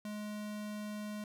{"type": "tone", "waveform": "square", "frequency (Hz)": 210, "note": "G#3", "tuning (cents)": 19, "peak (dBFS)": -40, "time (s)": [0.05, 1.24], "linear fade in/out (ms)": 2, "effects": []}